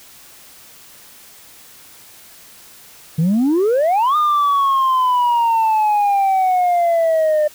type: exponential two-way sweep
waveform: sine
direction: up then down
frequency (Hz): 151.9 to 1226 to 599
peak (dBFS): -10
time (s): 3.18-7.48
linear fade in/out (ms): 10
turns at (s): 4.16
effects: tanh soft clip ceiling -11 dBFS + white hiss -43 dBFS RMS until 7.54 s